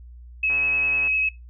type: tone with vibrato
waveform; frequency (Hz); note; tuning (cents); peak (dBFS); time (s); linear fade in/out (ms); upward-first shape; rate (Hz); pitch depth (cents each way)
sine; 2565; E7; -48; -19; 0.43-1.29; 5; square; 10; 12
type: click train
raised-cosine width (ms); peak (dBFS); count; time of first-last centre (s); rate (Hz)
0.5; -25; 82; 0.5-1.074; 141
effects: noise-tail reverb RT60 0.2 s tail -22 dB re dry + added 60 Hz sine -40 dBFS peak until 1.49 s